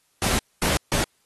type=noise bursts at uneven times; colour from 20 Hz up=pink; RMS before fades=-23 dBFS; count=3; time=0.22-0.39 / 0.62-0.77 / 0.92-1.04 s; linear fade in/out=0 ms; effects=white hiss -66 dBFS RMS until 1.25 s + AAC 32 kbps